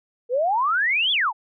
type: exponential two-way sweep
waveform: sine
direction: up then down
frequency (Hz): 462.6 to 3520 to 790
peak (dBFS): -18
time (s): 0.29-1.33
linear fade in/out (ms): 50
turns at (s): 1.12
effects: none